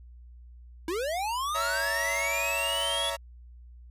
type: linear sweep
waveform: square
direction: up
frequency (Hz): 313.4 to 3421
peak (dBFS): -29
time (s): 0.88-3.1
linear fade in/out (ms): 2
type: chord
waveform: sawtooth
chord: A# diminished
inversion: first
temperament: equal with one note detuned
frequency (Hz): 561.1 / 659.3 / 932.3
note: C#5 / E5 / A#5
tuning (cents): +21 / 0 / 0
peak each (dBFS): -31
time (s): 1.54-3.17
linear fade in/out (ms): 20
effects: added 60 Hz sine -46 dBFS peak until 3.9 s + resampled to 32000 Hz